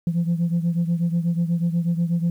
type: beating tone pair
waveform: sine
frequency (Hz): 168.4 / 176.6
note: E3 / F3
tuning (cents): +37 / +20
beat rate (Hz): 8.2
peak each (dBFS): -19 / -23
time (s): 0.07-2.3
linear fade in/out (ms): 2
effects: tanh soft clip ceiling -15 dBFS + 9-bit